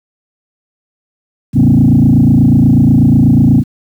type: tone with frequency modulation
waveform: sine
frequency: 188.2 Hz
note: F#3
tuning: 30 cents sharp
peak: -3 dBFS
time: 1.53-3.64 s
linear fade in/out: 50 ms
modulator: 28.2 Hz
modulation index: 3.1
effects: tanh soft clip ceiling 0 dBFS + 7-bit